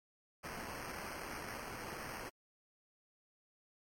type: noise with sample-and-hold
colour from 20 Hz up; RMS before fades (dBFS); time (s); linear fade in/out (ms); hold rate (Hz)
white; -45; 0.43-2.3; 20; 3675
effects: MP3 64 kbps